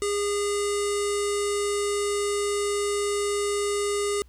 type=tone with low-pass filter; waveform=square; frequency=408.1 Hz; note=G#4; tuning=30 cents flat; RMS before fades=-26 dBFS; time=0.02-4.22 s; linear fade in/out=0 ms; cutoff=8500 Hz; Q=4.1; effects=added 62 Hz sine -49 dBFS peak until 4.28 s + pink hiss -64 dBFS RMS until 4.28 s